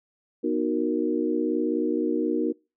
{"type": "chord", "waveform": "sine", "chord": "B major seventh", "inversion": "none", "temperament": "equal", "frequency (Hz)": [246.9, 311.1, 370, 466.2], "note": ["B3", "D#4", "F#4", "A#4"], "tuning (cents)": [0, 0, 0, 0], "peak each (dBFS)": [-29, -26, -28, -29], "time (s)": [0.43, 2.53], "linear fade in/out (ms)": 20, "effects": ["noise-tail reverb RT60 0.3 s tail -26 dB re dry"]}